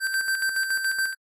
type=tone with tremolo; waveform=square; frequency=1560 Hz; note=G6; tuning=9 cents flat; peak=-22 dBFS; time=0-1.15 s; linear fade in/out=50 ms; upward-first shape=square; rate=7.1 Hz; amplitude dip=50%; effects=AAC 48 kbps